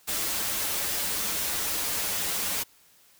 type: noise with comb filter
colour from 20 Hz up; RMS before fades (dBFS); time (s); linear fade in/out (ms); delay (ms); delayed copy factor
white; -29; 0.07-2.64; 20; 7.9; -0.7
effects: white hiss -59 dBFS RMS until 3.19 s